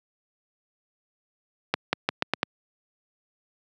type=accelerating click train; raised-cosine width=0.3 ms; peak=-5 dBFS; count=6; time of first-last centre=1.74-2.431 s; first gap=190 ms; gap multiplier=0.84; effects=high-pass 150 Hz 12 dB/octave